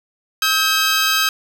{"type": "tone pair together", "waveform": "15% pulse", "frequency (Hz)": [1284.6, 1583], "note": ["E6", "G6"], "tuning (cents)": [-45, 17], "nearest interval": "major third", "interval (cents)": 362, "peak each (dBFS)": -11, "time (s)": [0.42, 1.29], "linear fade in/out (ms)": 2, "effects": []}